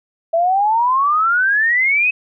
sine exponential sweep, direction up, 652 to 2577 Hz, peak -12 dBFS, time 0.33-2.11 s, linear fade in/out 10 ms, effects none

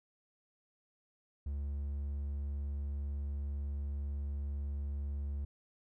triangle tone, 71 Hz, C#2, 42 cents sharp, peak -33 dBFS, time 1.46-5.45 s, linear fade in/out 5 ms, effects none

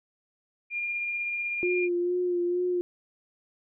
sine tone with tremolo, 2408 Hz, D7, 43 cents sharp, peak -27 dBFS, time 0.7-1.89 s, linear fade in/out 50 ms, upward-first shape triangle, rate 16 Hz, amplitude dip 25%
sine tone with vibrato, 354.8 Hz, F4, 27 cents sharp, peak -24 dBFS, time 1.63-2.81 s, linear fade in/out 0 ms, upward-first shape sine, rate 2.2 Hz, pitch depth 28 cents each way
effects none

